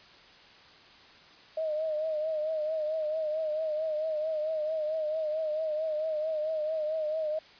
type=tone with vibrato; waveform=sine; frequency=622.3 Hz; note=D#5; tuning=in tune; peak=-28 dBFS; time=1.57-7.39 s; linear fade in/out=5 ms; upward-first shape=triangle; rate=4.5 Hz; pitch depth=63 cents each way; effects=white hiss -54 dBFS RMS until 7.59 s + resampled to 11025 Hz